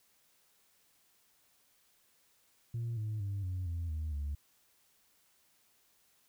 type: tone with pitch steps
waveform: sine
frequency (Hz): 116.8 / 107.73 / 99.36 / 91.64 / 84.52 / 77.95 / 71.9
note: A#2 / A2 / G2 / F#2 / E2 / D#2 / D2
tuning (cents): +4 / -36 / +24 / -16 / +44 / +4 / -36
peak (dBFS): -32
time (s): 2.74-4.35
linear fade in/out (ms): 5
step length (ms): 230
effects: tanh soft clip ceiling -32 dBFS + white hiss -70 dBFS RMS until 6.28 s